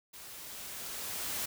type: noise with level ramp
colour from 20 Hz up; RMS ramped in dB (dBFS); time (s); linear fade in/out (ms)
white; -49 to -35; 0.13-1.46; 10
effects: none